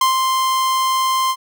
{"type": "tone with ADSR envelope", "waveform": "45% pulse", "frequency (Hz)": 1046.5, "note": "C6", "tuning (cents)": 0, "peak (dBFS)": -11, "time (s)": [0.01, 1.36], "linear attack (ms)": 4, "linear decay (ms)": 120, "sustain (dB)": -4, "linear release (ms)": 57, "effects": []}